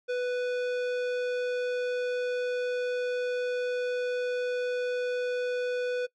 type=tone with tanh clipping; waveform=sine; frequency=495.2 Hz; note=B4; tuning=5 cents sharp; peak=-29 dBFS; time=0.08-6.07 s; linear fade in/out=20 ms; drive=16 dB; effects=noise-tail reverb RT60 0.1 s tail -22 dB re dry + MP3 96 kbps